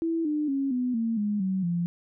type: tone with pitch steps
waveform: sine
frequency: 329.6 / 300.5 / 274 / 249.8 / 227.7 / 207.6 / 189.31 / 172.59 Hz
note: E4 / D4 / C#4 / B3 / A#3 / G#3 / F#3 / F3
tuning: 0 / +40 / -20 / +20 / -40 / 0 / +40 / -20 cents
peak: -24 dBFS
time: 0.02-1.86 s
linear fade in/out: 0 ms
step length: 230 ms
effects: none